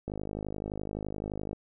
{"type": "click train", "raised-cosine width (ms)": 2, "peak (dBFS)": -22, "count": 76, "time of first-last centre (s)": [0.08, 1.531], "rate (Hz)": 51.7, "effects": []}